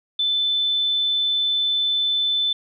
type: tone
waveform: sine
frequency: 3520 Hz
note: A7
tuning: in tune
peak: -18 dBFS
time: 0.19-2.53 s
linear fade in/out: 5 ms
effects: none